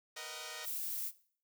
5% pulse chord, B major seventh, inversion third, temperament equal with one note detuned, 466.2 / 493.9 / 622.3 / 752.5 Hz, A#4 / B4 / D#5 / F#5, 0 / 0 / 0 / +29 cents, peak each -38 / -40 / -35 / -38 dBFS, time 0.16-0.66 s, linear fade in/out 10 ms
violet noise, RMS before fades -39 dBFS, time 0.63-1.12 s, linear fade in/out 50 ms
effects noise-tail reverb RT60 0.5 s tail -18 dB re dry

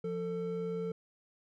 triangle tone pair together, 174.61 / 446.6 Hz, F3 / A4, 0 / +26 cents, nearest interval octave + major third, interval 1626 cents, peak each -36 / -33 dBFS, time 0.04-0.92 s, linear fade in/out 5 ms, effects none

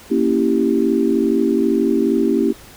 sine chord, A# diminished seventh, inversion none, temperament equal, 233.1 / 277.2 / 329.6 / 392 Hz, A#3 / C#4 / E4 / G4, 0 / 0 / 0 / 0 cents, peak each -19 dBFS, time 0.1-2.53 s, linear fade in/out 20 ms, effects pink hiss -42 dBFS RMS until 2.76 s

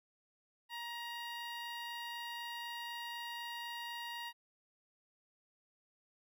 15% pulse tone with notch filter, 944 Hz, A#5, 22 cents sharp, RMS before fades -44 dBFS, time 0.69-4.33 s, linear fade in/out 50 ms, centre 8500 Hz, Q 1.5, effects none

